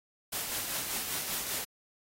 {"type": "noise with tremolo", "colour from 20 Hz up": "white", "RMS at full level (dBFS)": -33, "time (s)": [0.32, 1.65], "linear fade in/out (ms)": 10, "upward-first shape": "triangle", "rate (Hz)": 5.1, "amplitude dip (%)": 45, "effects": ["AAC 48 kbps"]}